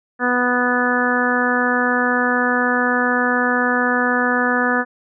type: harmonic tone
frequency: 246.9 Hz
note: B3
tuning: in tune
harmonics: 1 / 2 / 3 / 4 / 5 / 6 / 7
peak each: -21 / -23 / -25 / -26 / -24 / -22 / -21 dBFS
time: 0.19-4.85 s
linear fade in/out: 50 ms
effects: none